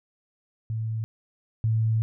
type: tone pair in turn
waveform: sine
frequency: 111.3 / 111.3 Hz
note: A2 / A2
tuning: +20 / +20 cents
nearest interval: unison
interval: 0 cents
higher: neither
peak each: -26 / -20 dBFS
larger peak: second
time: 0.7-1.04 / 1.64-2.02 s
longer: second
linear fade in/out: 0 ms
effects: none